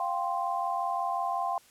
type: chord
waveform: sine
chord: F suspended second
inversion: none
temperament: equal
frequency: 698.5 / 784 / 1046.5 Hz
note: F5 / G5 / C6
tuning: 0 / 0 / 0 cents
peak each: -32 dBFS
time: 0-1.58 s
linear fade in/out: 2 ms
effects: white hiss -59 dBFS RMS until 1.7 s + low-pass 12000 Hz 12 dB/octave